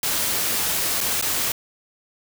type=noise with dropouts; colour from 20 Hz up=white; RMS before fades=-23 dBFS; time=0.03-1.52 s; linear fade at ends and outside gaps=2 ms; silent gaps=1.006-1.011 / 1.214-1.224 s; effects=none